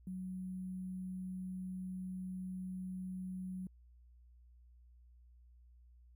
sine tone with sample-and-hold, 185.2 Hz, F#3, 2 cents sharp, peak -40 dBFS, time 0.07-3.67 s, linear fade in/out 2 ms, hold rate 11025 Hz, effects added 60 Hz sine -59 dBFS peak until 6.15 s

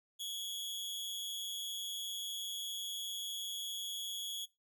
sawtooth tone with amplitude modulation, 3347 Hz, G#7, 13 cents sharp, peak -33 dBFS, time 0.19-4.46 s, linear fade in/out 20 ms, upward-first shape sine, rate 197 Hz, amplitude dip 70%, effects noise-tail reverb RT60 0.2 s tail -18 dB re dry

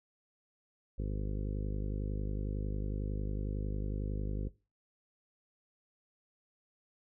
harmonic tone, 51 Hz, G#1, 31 cents flat, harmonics 1 / 2 / 3 / 4 / 5 / 6 / 7 / 8 / 9 / 10, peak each -34 / -40 / -44 / -46 / -48 / -50 / -51 / -52 / -53 / -54 dBFS, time 0.98-4.49 s, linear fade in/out 10 ms, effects noise-tail reverb RT60 0.3 s tail -20 dB re dry

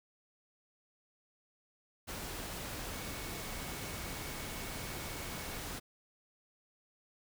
sine tone in noise, 2217 Hz, C#7, in tune, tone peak -53 dBFS, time 2.91-5.61 s, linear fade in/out 20 ms, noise pink, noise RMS -42 dBFS, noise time 2.07-5.8 s, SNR -14 dB, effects none

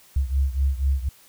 sine beating tone pair, 66.7 / 70.8 Hz, C2 / C#2, +34 / +37 cents, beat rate 4.1 Hz, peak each -21 / -24 dBFS, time 0.16-1.09 s, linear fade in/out 5 ms, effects white hiss -53 dBFS RMS until 1.28 s

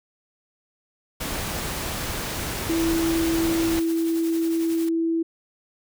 pink noise, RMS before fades -29 dBFS, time 1.2-3.8 s, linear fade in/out 10 ms
sine tone, 329.6 Hz, E4, in tune, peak -20 dBFS, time 2.69-5.23 s, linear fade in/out 10 ms
white noise with tremolo, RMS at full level -37 dBFS, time 2.79-4.89 s, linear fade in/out 5 ms, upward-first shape triangle, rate 11 Hz, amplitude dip 55%
effects none

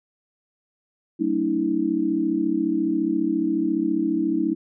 sine tone cluster, 190.7 / 226.7 / 288 / 322.5 Hz, G3 / A#3 / D4 / E4, -47 / -48 / -34 / -38 cents, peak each -30 / -29 / -25 / -22 dBFS, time 1.19-4.55 s, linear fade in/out 20 ms, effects none

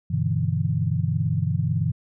sine chord, E minor seventh, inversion first, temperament equal, 98 / 123.47 / 146.83 / 164.81 Hz, G2 / B2 / D3 / E3, 0 / 0 / 0 / 0 cents, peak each -26 dBFS, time 0.1-1.92 s, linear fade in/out 10 ms, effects none

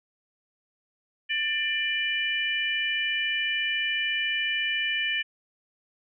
harmonic tone, 594 Hz, D5, 20 cents sharp, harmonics 3 / 4 / 5, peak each -29 / -29 / -29 dBFS, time 1.29-5.23 s, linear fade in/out 20 ms, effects none

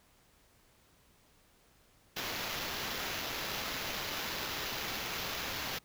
blue noise with sample-and-hold, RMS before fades -38 dBFS, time 2.16-5.79 s, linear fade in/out 10 ms, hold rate 8820 Hz, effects pink hiss -66 dBFS RMS until 5.84 s

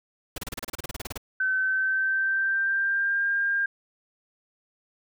pink noise bursts, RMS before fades -33 dBFS, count 16, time 0.36-1.177 s, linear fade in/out 5 ms, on 22 ms, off 31 ms
sine tone with pitch glide, 1529 to 1604.1 Hz, G6 to G6, -44 to +39 cents, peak -22 dBFS, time 1.4-3.66 s, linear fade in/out 5 ms, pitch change +83 cents, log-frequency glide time 1.56-3.25 s
effects none

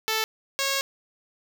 5% pulse tone pair in turn, 440 / 547 Hz, A4 / C#5, 0 / -23 cents, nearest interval major third, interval 377 cents, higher second, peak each -12 dBFS, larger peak neither, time 0.08-0.24 / 0.59-0.81 s, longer second, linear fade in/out 0 ms, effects none

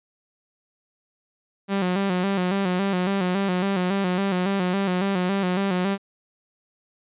sawtooth tone with vibrato, 188.9 Hz, F#3, 36 cents sharp, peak -17 dBFS, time 1.68-5.98 s, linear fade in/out 50 ms, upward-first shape square, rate 3.6 Hz, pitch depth 75 cents each way, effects resampled to 8000 Hz

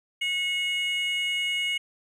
triangle tone pair together, 2190 / 2890 Hz, C#7 / F#7, -22 / -41 cents, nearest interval perfect fourth, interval 481 cents, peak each -25 dBFS, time 0.21-1.78 s, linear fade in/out 10 ms, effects tanh soft clip ceiling -19 dBFS

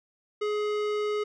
sine tone with tanh clipping, 420 Hz, G#4, 19 cents sharp, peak -28 dBFS, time 0.41-1.24 s, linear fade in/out 10 ms, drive 18 dB, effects none

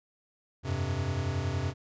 square chord, F suspended second, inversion none, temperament equal, 87.31 / 98 / 130.81 Hz, F2 / G2 / C3, 0 / 0 / 0 cents, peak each -34 dBFS, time 0.63-1.74 s, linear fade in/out 50 ms, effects resampled to 16000 Hz

